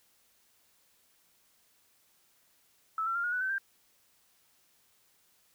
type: tone with pitch steps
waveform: sine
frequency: 1308 / 1350.2 / 1393.8 / 1438.8 / 1485.2 / 1533.2 / 1582.7 Hz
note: E6 / E6 / F6 / F#6 / F#6 / G6 / G6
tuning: -14 / +41 / -4 / -49 / +6 / -39 / +16 cents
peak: -29 dBFS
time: 2.98-3.582 s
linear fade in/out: 2 ms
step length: 86 ms
effects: white hiss -68 dBFS RMS until 5.54 s